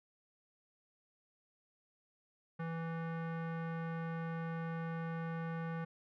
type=tone with low-pass filter; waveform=square; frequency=164.81 Hz; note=E3; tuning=in tune; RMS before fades=-40 dBFS; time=2.59-5.85 s; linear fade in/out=10 ms; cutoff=1600 Hz; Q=1.9; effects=none